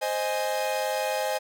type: chord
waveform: 45% pulse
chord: Ab major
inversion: first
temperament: equal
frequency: 523.3 / 622.3 / 830.6 Hz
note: C5 / Eb5 / Ab5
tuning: 0 / 0 / 0 cents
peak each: -30 dBFS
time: 0.01-1.39 s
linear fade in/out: 20 ms
effects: none

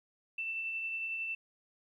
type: tone with tremolo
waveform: sine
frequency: 2668 Hz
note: E7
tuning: 20 cents sharp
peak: -33 dBFS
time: 0.38-1.35 s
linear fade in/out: 5 ms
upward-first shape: triangle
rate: 11 Hz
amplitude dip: 30%
effects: 12-bit

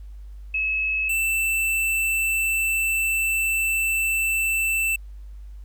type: tone pair in turn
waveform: sine / square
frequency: 2583 / 2663 Hz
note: E7 / E7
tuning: -36 / +17 cents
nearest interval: minor second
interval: 53 cents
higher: second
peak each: -21 dBFS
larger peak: neither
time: 0.54-1.09 / 1.09-4.96 s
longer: second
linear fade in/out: 5 ms
effects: added 50 Hz sine -36 dBFS peak until 5.64 s + pink hiss -65 dBFS RMS until 5.64 s

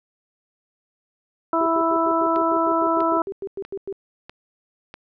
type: harmonic tone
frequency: 329.6 Hz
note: E4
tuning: in tune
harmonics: 1 / 2 / 3 / 4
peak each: -23 / -23 / -23 / -23 dBFS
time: 1.53-3.22 s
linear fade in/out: 2 ms
type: tone bursts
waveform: sine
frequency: 392 Hz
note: G4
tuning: in tune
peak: -26 dBFS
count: 16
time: 1.61-3.926 s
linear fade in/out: 0 ms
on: 51 ms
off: 100 ms
type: click train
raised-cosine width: 0.3 ms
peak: -21 dBFS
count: 5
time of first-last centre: 2.36-4.941 s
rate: 1.55 Hz
effects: none

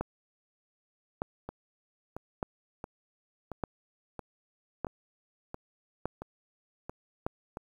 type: two click trains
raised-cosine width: 1 ms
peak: -17 / -24 dBFS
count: 7 / 10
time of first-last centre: 0.01-7.265 / 1.49-7.571 s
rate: 0.827 / 1.48 Hz
effects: 9-bit

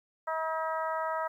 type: harmonic tone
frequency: 320 Hz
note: D#4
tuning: 49 cents sharp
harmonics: 2 / 3 / 4 / 5 / 6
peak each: -34 / -34 / -35 / -42 / -44 dBFS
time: 0.27-1.28 s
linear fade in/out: 10 ms
effects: 11-bit

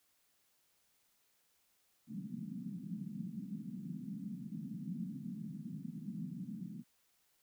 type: band-pass noise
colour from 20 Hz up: pink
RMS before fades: -44 dBFS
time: 2.07-6.84 s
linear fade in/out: 50 ms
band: 160 to 240 Hz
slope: 48 dB/octave
effects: white hiss -75 dBFS RMS until 7.42 s

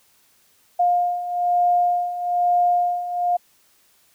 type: beating tone pair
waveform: sine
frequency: 707 / 708.1 Hz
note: F5 / F5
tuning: +21 / +24 cents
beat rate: 1.1 Hz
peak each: -23 / -18 dBFS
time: 0.79-3.37 s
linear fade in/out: 10 ms
effects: white hiss -59 dBFS RMS until 4.14 s

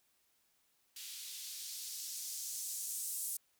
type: noise with band-pass filter sweep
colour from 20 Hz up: violet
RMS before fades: -43 dBFS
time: 0.96-3.37 s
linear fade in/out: 5 ms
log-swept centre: 3200 to 8900 Hz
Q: 1.4
effects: white hiss -75 dBFS RMS until 3.59 s

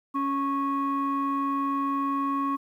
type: tone pair together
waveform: sine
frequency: 277.8 / 1102.9 Hz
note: C#4 / C#6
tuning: +4 / -9 cents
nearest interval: 2 octaves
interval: 2387 cents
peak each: -26 / -25 dBFS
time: 0.14-2.57 s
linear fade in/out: 20 ms
effects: tanh soft clip ceiling -20 dBFS + 10-bit

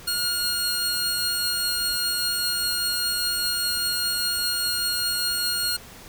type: tone pair together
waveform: sawtooth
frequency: 1427 / 4276 Hz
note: F6 / C8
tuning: +37 / +37 cents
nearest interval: octave + perfect fifth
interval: 1900 cents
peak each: -26 / -21 dBFS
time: 0.07-5.77 s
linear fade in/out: 10 ms
effects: pink hiss -44 dBFS RMS until 6.08 s

